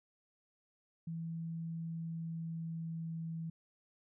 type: tone with pitch glide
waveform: sine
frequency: 164.81 to 163.58 Hz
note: E3 to E3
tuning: 0 to -13 cents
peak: -38 dBFS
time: 1.07-3.5 s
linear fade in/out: 5 ms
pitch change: -13 cents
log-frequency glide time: 1.79-3.33 s
effects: none